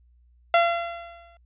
sawtooth tone with exponential decay, 683 Hz, F5, 39 cents flat, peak -10 dBFS, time 0.54-1.37 s, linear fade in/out 2 ms, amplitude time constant 180 ms, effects added 60 Hz sine -55 dBFS peak until 1.45 s + resampled to 8000 Hz

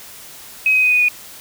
sine tone with pitch steps, 2538 / 2519 / 2500 / 2481 / 2463 Hz, D#7 / D#7 / D#7 / D#7 / D#7, +34 / +21 / +8 / -6 / -18 cents, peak -11 dBFS, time 0.66-1.085 s, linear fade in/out 2 ms, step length 85 ms, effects white hiss -38 dBFS RMS until 1.4 s

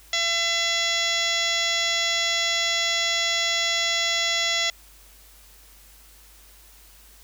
harmonic tone, 675 Hz, E5, 41 cents sharp, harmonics 1 / 2 / 3 / 4 / 5 / 6 / 7 / 8 / 9 / 10, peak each -33 / -36 / -26 / -33 / -26 / -31 / -36 / -31 / -37 / -32 dBFS, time 0.13-4.7 s, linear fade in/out 2 ms, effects added 50 Hz sine -52 dBFS peak until 7.23 s + white hiss -52 dBFS RMS until 7.23 s

